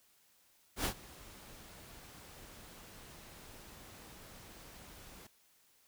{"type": "noise with ADSR envelope", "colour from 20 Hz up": "pink", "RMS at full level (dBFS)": -33, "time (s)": [0.76, 5.27], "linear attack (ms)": 91, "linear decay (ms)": 84, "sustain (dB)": -21, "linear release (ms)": 4, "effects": ["white hiss -69 dBFS RMS until 5.87 s"]}